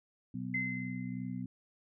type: harmonic tone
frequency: 62.6 Hz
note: B1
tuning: 24 cents sharp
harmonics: 2 / 3 / 4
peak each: -42 / -40 / -40 dBFS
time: 0.34-1.46 s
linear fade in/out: 5 ms
type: tone with exponential decay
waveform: sine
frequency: 2061 Hz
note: C7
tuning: 27 cents flat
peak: -30 dBFS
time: 0.54-1.42 s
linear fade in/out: 5 ms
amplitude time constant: 190 ms
effects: none